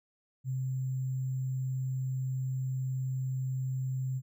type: tone with sample-and-hold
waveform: sine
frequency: 130.81 Hz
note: C3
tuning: in tune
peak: -30 dBFS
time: 0.44-4.22 s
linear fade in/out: 50 ms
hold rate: 7350 Hz
effects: none